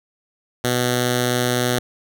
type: tone with notch filter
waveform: 5% pulse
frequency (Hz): 123.47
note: B2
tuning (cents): 0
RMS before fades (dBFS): -20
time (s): 0.64-1.79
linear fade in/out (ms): 5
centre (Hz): 1000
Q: 1.1
effects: none